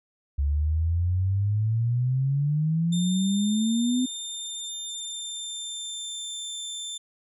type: exponential sweep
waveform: sine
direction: up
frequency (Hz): 69.3 to 256.9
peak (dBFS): -21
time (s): 0.38-4.06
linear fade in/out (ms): 10
type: tone with pitch glide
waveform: 25% pulse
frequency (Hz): 3611 to 3559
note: A7 to A7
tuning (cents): +44 to +19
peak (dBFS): -28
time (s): 2.92-6.98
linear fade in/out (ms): 10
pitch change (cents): -25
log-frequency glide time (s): 4.3-6.63
effects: none